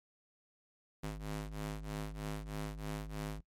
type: ring-modulated tone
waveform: sawtooth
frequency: 103.83 Hz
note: G#2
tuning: in tune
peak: -32 dBFS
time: 1.03-3.41 s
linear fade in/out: 10 ms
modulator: 53.5 Hz
effects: noise-tail reverb RT60 0.1 s tail -20 dB re dry + MP3 64 kbps